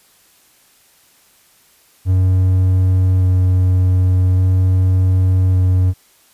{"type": "tone with vibrato", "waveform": "triangle", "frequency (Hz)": 92.5, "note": "F#2", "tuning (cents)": 0, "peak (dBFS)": -8, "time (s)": [2.05, 5.94], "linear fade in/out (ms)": 50, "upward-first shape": "square", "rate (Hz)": 0.43, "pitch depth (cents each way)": 8, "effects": ["white hiss -52 dBFS RMS until 6.33 s", "resampled to 32000 Hz"]}